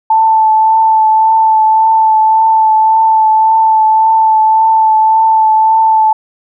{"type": "tone with vibrato", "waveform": "sine", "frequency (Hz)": 880, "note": "A5", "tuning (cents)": 0, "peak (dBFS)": -5, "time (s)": [0.1, 6.13], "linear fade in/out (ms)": 5, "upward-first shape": "triangle", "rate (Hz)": 1.8, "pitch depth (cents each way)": 19, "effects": []}